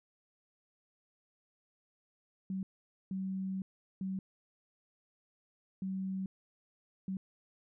sine tone bursts at uneven times, 190.4 Hz, F#3, 50 cents sharp, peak -34 dBFS, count 5, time 2.5-2.63 / 3.11-3.62 / 4.01-4.19 / 5.82-6.26 / 7.08-7.17 s, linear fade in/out 2 ms, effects none

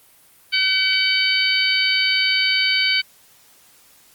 harmonic tone, 760 Hz, F#5, 46 cents sharp, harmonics 2 / 3 / 4 / 5 / 6, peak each -26 / -20 / -21 / -29 / -21 dBFS, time 0.52-3.02 s, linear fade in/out 20 ms, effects white hiss -52 dBFS RMS until 4.14 s + Opus 32 kbps

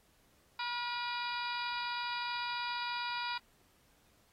harmonic tone with a mistuned harmonic, 483.3 Hz, B4, 38 cents flat, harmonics 2 / 3 / 4 / 5 / 6 / 7 / 8 / 9 / 10, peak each -38 / -42 / -49 / -43 / -50 / -52 / -44 / -54 / -45 dBFS, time 0.59-3.38 s, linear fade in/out 5 ms, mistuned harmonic 3, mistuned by -27 cents, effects pink hiss -69 dBFS RMS until 4.32 s + AAC 48 kbps

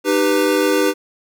square chord, Eb augmented, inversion none, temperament equal with one note detuned, 305.8 / 392 / 493.9 Hz, Eb4 / G4 / B4, -30 / 0 / 0 cents, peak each -19 dBFS, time 0.04-0.94 s, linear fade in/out 50 ms, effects none

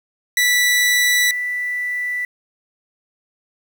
sawtooth / sine tone pair in turn, 1967 / 1974.3 Hz, B6 / B6, -7 / -1 cents, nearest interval unison, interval 6 cents, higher second, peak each -10 / -20 dBFS, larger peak first, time 0.37-1.31 / 1.31-2.25 s, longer neither, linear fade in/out 2 ms, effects 7-bit

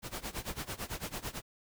pink noise with tremolo, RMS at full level -37 dBFS, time 0.02-1.42 s, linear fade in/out 50 ms, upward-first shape sine, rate 9 Hz, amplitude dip 90%, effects none

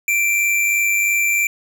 square tone pair together, 2349 / 2452 Hz, D7 / D#7, 0 / -26 cents, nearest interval minor second, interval 74 cents, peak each -16 / -27 dBFS, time 0.08-1.47 s, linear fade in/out 2 ms, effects none

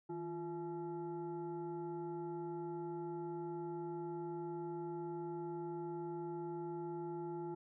sine tone with frequency modulation, 346.9 Hz, F4, 12 cents flat, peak -40 dBFS, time 0.09-7.55 s, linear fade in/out 10 ms, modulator 506 Hz, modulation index 0.82, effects none

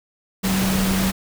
sine tone in noise, 190.8 Hz, G3, 47 cents flat, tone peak -19 dBFS, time 0.43-1.12 s, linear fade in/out 20 ms, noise pink, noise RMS -24 dBFS, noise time 0.43-1.12 s, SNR +2 dB, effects none

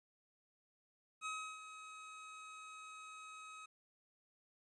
25% pulse tone with ADSR envelope, 1272 Hz, D#6, 38 cents sharp, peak -36 dBFS, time 1.21-3.66 s, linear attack 49 ms, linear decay 320 ms, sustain -11 dB, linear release 8 ms, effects resampled to 22050 Hz + 12-bit

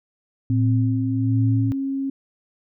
sine tone with pitch glide, 260.9 to 271.7 Hz, C4 to C#4, -5 to -35 cents, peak -22 dBFS, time 0.5-2.1 s, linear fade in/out 5 ms, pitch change +70 cents, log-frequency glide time 0.79-1.63 s
sine tone with tremolo, 112.4 Hz, A2, 37 cents sharp, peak -16 dBFS, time 0.5-1.72 s, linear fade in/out 0 ms, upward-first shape sine, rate 1.3 Hz, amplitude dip 55%
effects none

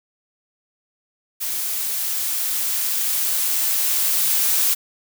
blue noise with level ramp, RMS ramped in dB -25 to -18 dBFS, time 1.4-4.75 s, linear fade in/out 20 ms, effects none

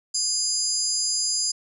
sine tone cluster, 4920 / 6400 / 7280 / 9790 Hz, D#8 / G8 / A#8 / D#9, -20 / +35 / -42 / -29 cents, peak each -25 / -31 / -26 / -34 dBFS, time 0.14-1.52 s, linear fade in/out 10 ms, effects none

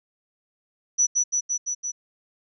sine tone with echo, 5920 Hz, F#8, in tune, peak -16 dBFS, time 0.98-1.07 s, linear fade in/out 20 ms, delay 170 ms, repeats 5, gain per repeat -2 dB, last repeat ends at 1.92 s, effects none

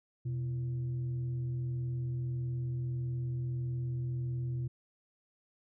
sine tone with frequency modulation, 125.8 Hz, B2, 32 cents sharp, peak -32 dBFS, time 0.25-4.68 s, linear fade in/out 10 ms, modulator 210 Hz, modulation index 0.28, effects none

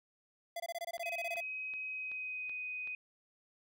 square tone bursts, 680 Hz, F5, 46 cents flat, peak -38 dBFS, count 14, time 0.56-1.406 s, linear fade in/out 5 ms, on 40 ms, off 22 ms
click train, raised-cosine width 0.3 ms, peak -39 dBFS, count 6, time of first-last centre 0.98-2.874 s, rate 2.64 Hz
sine tone with pitch glide, 2531 to 2500 Hz, D#7 to D#7, +29 to +8 cents, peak -38 dBFS, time 1.03-2.95 s, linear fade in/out 2 ms, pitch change -21 cents, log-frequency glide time 1.89-2.54 s
effects none

